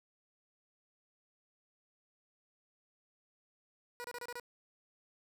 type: tone bursts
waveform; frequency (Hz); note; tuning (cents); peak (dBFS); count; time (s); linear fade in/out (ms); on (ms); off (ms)
15% pulse; 484.3; B4; -34; -35; 6; 4-4.398; 0; 43; 28
effects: none